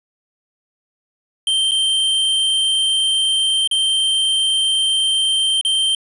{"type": "tone with dropouts", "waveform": "square", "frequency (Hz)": 3136, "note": "G7", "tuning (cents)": 0, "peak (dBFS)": -15, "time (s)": [1.47, 5.95], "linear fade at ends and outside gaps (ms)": 2, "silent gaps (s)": [[1.711, 1.717], [3.675, 3.712], [5.612, 5.649]], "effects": ["resampled to 24000 Hz", "8-bit"]}